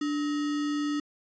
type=tone with sample-and-hold; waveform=sine; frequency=293.7 Hz; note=D4; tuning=in tune; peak=-26 dBFS; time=0.01-1 s; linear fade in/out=5 ms; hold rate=1575 Hz; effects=resampled to 16000 Hz